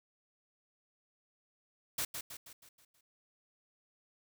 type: noise with echo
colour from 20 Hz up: white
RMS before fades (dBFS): -35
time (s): 1.98-2.05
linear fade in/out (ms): 5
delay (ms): 160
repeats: 6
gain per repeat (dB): -6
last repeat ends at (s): 3.01
effects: none